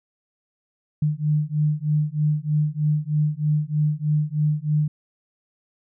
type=beating tone pair; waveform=sine; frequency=149.4 / 152.6 Hz; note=D3 / D#3; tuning=+30 / -33 cents; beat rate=3.2 Hz; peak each=-22 dBFS; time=1.02-4.88 s; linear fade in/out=5 ms; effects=none